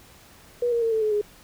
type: tone with pitch steps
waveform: sine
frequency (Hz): 483.3 / 469 / 455.1 / 441.7 / 428.6 / 415.9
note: B4 / A#4 / A#4 / A4 / A4 / G#4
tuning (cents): -38 / +11 / -42 / +7 / -45 / +2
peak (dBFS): -20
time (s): 0.62-1.214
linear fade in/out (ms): 5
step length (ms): 99
effects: pink hiss -51 dBFS RMS until 1.43 s